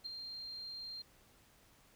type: tone with ADSR envelope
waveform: sine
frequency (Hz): 4186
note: C8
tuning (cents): 0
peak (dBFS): -36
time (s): 0.04-1.02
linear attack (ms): 24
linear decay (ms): 3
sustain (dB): -7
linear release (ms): 4
effects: tanh soft clip ceiling -34 dBFS + pink hiss -66 dBFS RMS until 1.95 s